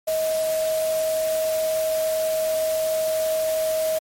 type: tone in noise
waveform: sine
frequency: 634 Hz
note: D#5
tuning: 32 cents sharp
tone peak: -20 dBFS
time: 0.07-3.99 s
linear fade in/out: 10 ms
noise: white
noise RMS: -33 dBFS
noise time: 0.07-3.99 s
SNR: +10 dB
effects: MP3 64 kbps